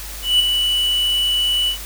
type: tone with ADSR envelope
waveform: triangle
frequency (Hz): 2960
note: F#7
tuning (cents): 0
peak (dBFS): -8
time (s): 0.22-1.78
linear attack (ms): 180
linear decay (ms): 4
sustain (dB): -6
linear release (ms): 100
effects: added 50 Hz sine -33 dBFS peak until 1.85 s + white hiss -33 dBFS RMS until 1.85 s